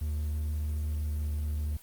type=tone with pitch glide; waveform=triangle; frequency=75.5 to 75.02 Hz; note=D2 to D2; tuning=+48 to +37 cents; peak=-27 dBFS; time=0.01-1.77 s; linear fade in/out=5 ms; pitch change=-11 cents; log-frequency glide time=1.12-1.27 s; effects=white hiss -54 dBFS RMS until 1.82 s + Opus 24 kbps